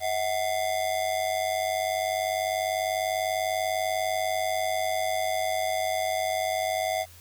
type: ring-modulated tone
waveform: square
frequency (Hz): 693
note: F5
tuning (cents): -14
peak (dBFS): -23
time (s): 0-7.06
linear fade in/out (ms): 50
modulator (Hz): 50.1
effects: added 86 Hz sine -51 dBFS peak until 7.2 s + white hiss -52 dBFS RMS until 7.2 s